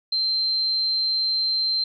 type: tone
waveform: sine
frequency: 4129 Hz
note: C8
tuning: 24 cents flat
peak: -20 dBFS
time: 0.12-1.84 s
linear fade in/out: 5 ms
effects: none